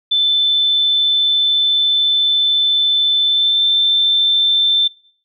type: tone with pitch glide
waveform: sine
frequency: 3526 to 3553 Hz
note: A7 to A7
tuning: +3 to +16 cents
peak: -11 dBFS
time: 0.11-4.88 s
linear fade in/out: 10 ms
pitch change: +13 cents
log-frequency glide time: 3.25-3.61 s
effects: noise-tail reverb RT60 0.6 s tail -23 dB re dry